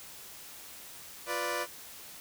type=chord; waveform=15% pulse; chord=B diminished; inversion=second; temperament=equal; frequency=349.2 / 493.9 / 587.3 Hz; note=F4 / B4 / D5; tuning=0 / 0 / 0 cents; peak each=-32 / -29 / -28 dBFS; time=1.26-1.67 s; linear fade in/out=50 ms; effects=white hiss -48 dBFS RMS until 2.2 s